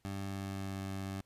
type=tone with pitch glide; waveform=20% pulse; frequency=98 to 96.76 Hz; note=G2 to G2; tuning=0 to -22 cents; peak=-33 dBFS; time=0.05-1.21 s; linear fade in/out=0 ms; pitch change=-22 cents; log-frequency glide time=0.24-0.78 s; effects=pink hiss -75 dBFS RMS until 1.25 s + resampled to 32000 Hz